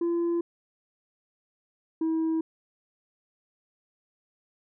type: tone pair in turn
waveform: sine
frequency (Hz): 341 / 322.6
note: F4 / E4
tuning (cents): -41 / -37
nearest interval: minor second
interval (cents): 96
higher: first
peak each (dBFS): -21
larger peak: neither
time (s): 0.01-0.41 / 2.01-2.41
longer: neither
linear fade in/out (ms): 5
effects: tanh soft clip ceiling -23 dBFS